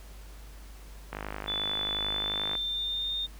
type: click train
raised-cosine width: 0.5 ms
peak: -20 dBFS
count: 74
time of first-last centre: 1.13-2.553 s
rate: 51.3 Hz
type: tone with pitch glide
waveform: sine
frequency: 3485 to 3646 Hz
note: A7 to A#7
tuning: -17 to -39 cents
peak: -29 dBFS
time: 1.47-3.27 s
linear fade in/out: 20 ms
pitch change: +78 cents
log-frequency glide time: 1.96-3.14 s
effects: added 50 Hz sine -44 dBFS peak until 3.39 s + pink hiss -54 dBFS RMS until 3.39 s